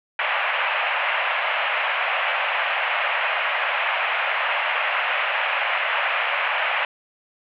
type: band-pass noise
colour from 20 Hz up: white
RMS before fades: -23 dBFS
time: 0.19-6.85 s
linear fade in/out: 2 ms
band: 570 to 2800 Hz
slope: 48 dB/octave
effects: none